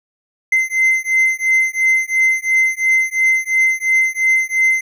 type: beating tone pair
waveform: triangle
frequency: 2068 / 2070.9 Hz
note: C7 / C7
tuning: -21 / -18 cents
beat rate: 2.9 Hz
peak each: -14 dBFS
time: 0.52-4.81 s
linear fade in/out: 5 ms
effects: none